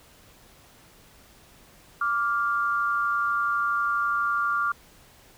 sine tone pair together, 1167.8 / 1400 Hz, D6 / F6, -10 / +4 cents, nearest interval minor third, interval 314 cents, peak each -25 dBFS, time 2.01-4.72 s, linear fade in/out 5 ms, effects pink hiss -54 dBFS RMS until 5.37 s

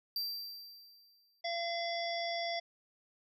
square tone with exponential decay, 4699 Hz, D8, in tune, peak -33 dBFS, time 0.16-1.41 s, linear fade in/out 2 ms, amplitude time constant 270 ms
harmonic tone, 682 Hz, F5, 41 cents flat, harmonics 1 / 3 / 5 / 7 / 8, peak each -36 / -41 / -43 / -44 / -45 dBFS, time 1.44-2.6 s, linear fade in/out 10 ms
effects none

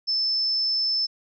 sine tone, 5270 Hz, E8, 1 cent flat, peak -21 dBFS, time 0.07-1.07 s, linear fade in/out 20 ms, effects none

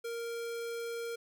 square tone, 465.8 Hz, A#4, 1 cent flat, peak -37 dBFS, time 0.04-1.16 s, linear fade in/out 10 ms, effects none

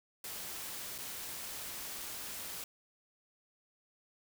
white noise with dropouts, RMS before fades -43 dBFS, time 0.24-2.64 s, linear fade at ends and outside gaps 2 ms, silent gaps 0.981-0.985 s, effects none

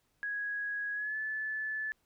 sine tone with pitch glide, 1661.2 to 1736.8 Hz, G#6 to A6, 0 to -23 cents, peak -33 dBFS, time 0.23-1.92 s, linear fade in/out 0 ms, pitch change +77 cents, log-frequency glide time 0.93-1.17 s, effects pink hiss -75 dBFS RMS until 2.05 s

